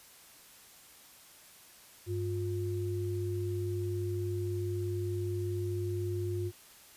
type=tone pair together; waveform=sine; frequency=99.48 / 354.5 Hz; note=G2 / F4; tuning=+26 / +26 cents; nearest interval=octave + minor seventh; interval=2200 cents; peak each=-33 / -35 dBFS; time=2.06-6.52 s; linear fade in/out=50 ms; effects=white hiss -56 dBFS RMS until 6.96 s + resampled to 32000 Hz